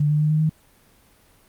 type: tone with pitch steps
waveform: sine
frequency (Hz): 147.8 / 149.95 / 152.13 / 154.34 / 156.59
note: D3 / D3 / D#3 / D#3 / D#3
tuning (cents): +11 / +36 / -39 / -14 / +11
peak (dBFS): -16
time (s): 0-0.495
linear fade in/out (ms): 5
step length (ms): 99
effects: pink hiss -56 dBFS RMS until 1.48 s + Opus 32 kbps